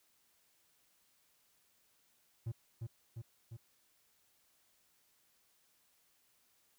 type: tone with echo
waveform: triangle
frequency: 114.4 Hz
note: A#2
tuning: 32 cents flat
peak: -34 dBFS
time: 2.46-2.52 s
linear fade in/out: 10 ms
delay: 350 ms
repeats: 3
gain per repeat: -3 dB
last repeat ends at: 3.57 s
effects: white hiss -73 dBFS RMS until 6.78 s